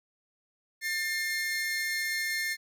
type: tone cluster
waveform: 45% pulse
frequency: 1792 / 2127 / 4259 Hz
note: A6 / C7 / C8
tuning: +31 / +28 / +30 cents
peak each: -32 / -33 / -37 dBFS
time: 0.81-2.57 s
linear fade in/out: 50 ms
effects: none